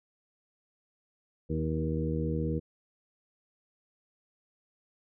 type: harmonic tone with a mistuned harmonic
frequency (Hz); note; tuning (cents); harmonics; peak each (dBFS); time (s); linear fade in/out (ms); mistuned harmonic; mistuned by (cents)
79; D#2; +27; 1 / 2 / 3 / 4 / 5 / 6; -34 / -32 / -37 / -36 / -42 / -36; 1.49-2.6; 20; 5; -20
effects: none